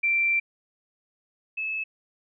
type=tone pair in turn; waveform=sine; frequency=2352 / 2602 Hz; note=D7 / E7; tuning=+2 / -23 cents; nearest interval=major second; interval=175 cents; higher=second; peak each=-20 / -27 dBFS; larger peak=first; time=0.03-0.4 / 1.57-1.84 s; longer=first; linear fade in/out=10 ms; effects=none